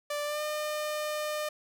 sawtooth tone with pitch glide, 587.3 to 604.9 Hz, D5 to D#5, 0 to -49 cents, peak -27 dBFS, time 0.1-1.49 s, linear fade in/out 5 ms, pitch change +51 cents, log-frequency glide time 0.24-0.42 s, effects none

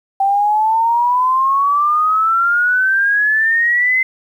sine exponential sweep, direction up, 777 to 2070 Hz, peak -11 dBFS, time 0.2-4.03 s, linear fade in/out 5 ms, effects 8-bit

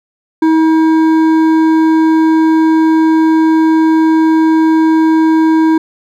sine tone with hard clipping, 319.7 Hz, D#4, 47 cents sharp, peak -8 dBFS, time 0.42-5.78 s, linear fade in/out 5 ms, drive 9 dB, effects none

